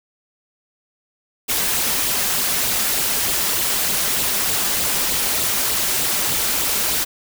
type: noise with flanger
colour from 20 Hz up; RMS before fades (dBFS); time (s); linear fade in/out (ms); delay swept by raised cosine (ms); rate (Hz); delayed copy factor
white; -20; 1.48-7.05; 20; 0.24 to 5.14; 3.3; +0.5
effects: none